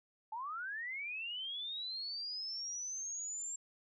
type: linear sweep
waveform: sine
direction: up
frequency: 847 to 7459 Hz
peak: -39 dBFS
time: 0.32-3.56 s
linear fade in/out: 5 ms
effects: none